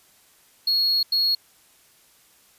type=tone bursts at uneven times; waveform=triangle; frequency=4318 Hz; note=C#8; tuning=46 cents flat; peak=-17 dBFS; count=2; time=0.67-1.03 / 1.12-1.35 s; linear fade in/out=5 ms; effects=white hiss -57 dBFS RMS until 2.58 s + resampled to 32000 Hz